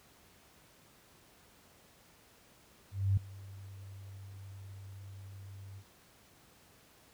sine tone with ADSR envelope, 97.8 Hz, G2, 4 cents flat, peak -23 dBFS, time 2.91-5.84 s, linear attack 260 ms, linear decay 4 ms, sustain -22 dB, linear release 65 ms, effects pink hiss -62 dBFS RMS until 7.13 s + high-pass 60 Hz 12 dB/octave

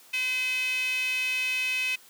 sawtooth tone with high-pass filter, 510 Hz, C5, 44 cents flat, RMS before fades -28 dBFS, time 0.13-1.96 s, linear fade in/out 10 ms, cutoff 2500 Hz, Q 8.5, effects white hiss -54 dBFS RMS until 2.09 s + high-pass 200 Hz 12 dB/octave

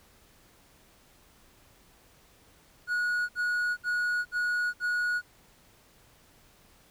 triangle tone bursts, 1455 Hz, F#6, 29 cents flat, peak -24 dBFS, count 5, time 2.87-5.218 s, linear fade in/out 50 ms, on 420 ms, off 62 ms, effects pink hiss -60 dBFS RMS until 6.9 s

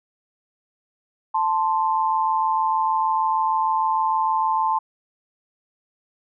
sine tone pair together, 880 / 1046.5 Hz, A5 / C6, 0 / 0 cents, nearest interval minor third, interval 300 cents, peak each -20 / -22 dBFS, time 1.34-4.79 s, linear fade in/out 10 ms, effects none

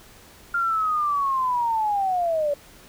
sine linear sweep, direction down, 1403 to 566 Hz, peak -20 dBFS, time 0.54-2.54 s, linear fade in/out 5 ms, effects pink hiss -49 dBFS RMS until 2.88 s

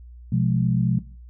sine chord, F diminished, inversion second, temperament just, 125.72 / 174.61 / 209.5 Hz, Cb3 / F3 / Ab3, +31 / 0 / +15 cents, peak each -21 / -22 / -25 dBFS, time 0.32-0.99 s, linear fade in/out 5 ms, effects noise-tail reverb RT60 0.4 s tail -17 dB re dry + added 60 Hz sine -40 dBFS peak until 1.29 s

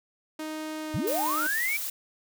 sawtooth tone with pitch glide, 311.1 to 306.6 Hz, D#4 to D#4, 0 to -25 cents, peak -29 dBFS, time 0.39-1.47 s, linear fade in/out 5 ms, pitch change -25 cents, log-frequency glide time 0.8-1.1 s
sine linear sweep, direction up, 76.7 to 2349 Hz, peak -26 dBFS, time 0.94-1.77 s, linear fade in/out 5 ms
blue noise, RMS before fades -33 dBFS, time 1.07-1.9 s, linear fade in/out 5 ms
effects none

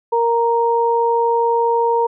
sine tone pair together, 466.1 / 932.3 Hz, A#4 / A#5, 0 / 0 cents, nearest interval octave, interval 1200 cents, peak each -16 dBFS, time 0.12-2.07 s, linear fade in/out 10 ms, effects none

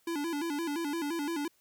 square tone with vibrato, 311.8 Hz, D#4, 4 cents sharp, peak -32 dBFS, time 0.07-1.48 s, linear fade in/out 5 ms, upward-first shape square, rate 5.8 Hz, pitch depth 130 cents each way, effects white hiss -69 dBFS RMS until 1.6 s

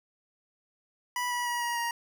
25% pulse tone with pitch steps, 982 / 971.8 / 961.8 / 951.8 / 942 Hz, B5 / B5 / B5 / A#5 / A#5, -10 / -28 / -46 / +36 / +18 cents, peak -25 dBFS, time 1.16-1.91 s, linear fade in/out 2 ms, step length 150 ms, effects none

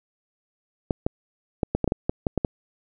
clicks, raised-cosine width 2 ms, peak -8 dBFS, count 11, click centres 0.908 / 1.065 / 1.632 / 1.75 / 1.843 / 1.877 / 1.921 / 2.095 / 2.268 / 2.377 / 2.448 s, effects none

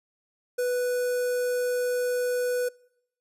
square tone with notch filter, 493.9 Hz, B4, in tune, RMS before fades -26 dBFS, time 0.58-2.69 s, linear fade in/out 10 ms, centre 3100 Hz, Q 0.57, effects noise-tail reverb RT60 0.8 s tail -25 dB re dry + resampled to 32000 Hz

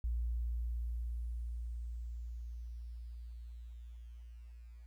sine tone with level ramp, 58.5 Hz, A#1, 7 cents sharp, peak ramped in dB -32 to -50 dBFS, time 0.04-4.86 s, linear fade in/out 0 ms, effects 12-bit

